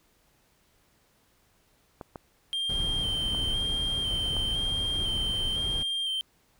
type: clicks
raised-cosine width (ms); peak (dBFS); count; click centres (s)
1; -24; 4; 2.012 / 2.158 / 3.348 / 4.367
type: tone with vibrato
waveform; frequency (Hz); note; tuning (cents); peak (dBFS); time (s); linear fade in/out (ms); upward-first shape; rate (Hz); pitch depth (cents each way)
triangle; 3160; G7; +13; -26; 2.53-6.21; 0; square; 0.99; 18
type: noise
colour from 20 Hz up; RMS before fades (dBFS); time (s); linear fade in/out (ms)
brown; -34; 2.69-5.83; 5
effects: pink hiss -66 dBFS RMS until 6.59 s